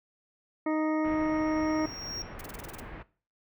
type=harmonic tone; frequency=311.1 Hz; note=D#4; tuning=in tune; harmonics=1 / 2 / 3 / 4 / 6 / 7; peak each=-27 / -33 / -37 / -39 / -43 / -44 dBFS; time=0.66-1.86 s; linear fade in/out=5 ms
type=tone with exponential growth; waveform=triangle; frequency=5588 Hz; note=F8; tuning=in tune; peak=-32 dBFS; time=0.7-2.22 s; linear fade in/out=1 ms; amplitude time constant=330 ms
type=low-pass noise; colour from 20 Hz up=pink; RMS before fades=-43 dBFS; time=1.04-3.03 s; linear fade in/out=10 ms; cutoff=2300 Hz; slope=24 dB/octave
type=noise bursts; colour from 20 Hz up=white; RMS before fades=-44 dBFS; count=9; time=2.39-2.803 s; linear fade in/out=5 ms; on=21 ms; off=28 ms
effects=noise-tail reverb RT60 0.4 s tail -19 dB re dry